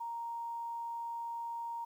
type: tone with quantisation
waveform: sine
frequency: 932.3 Hz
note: A#5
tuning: in tune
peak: -37 dBFS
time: 0-1.85 s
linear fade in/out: 10 ms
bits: 11
effects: none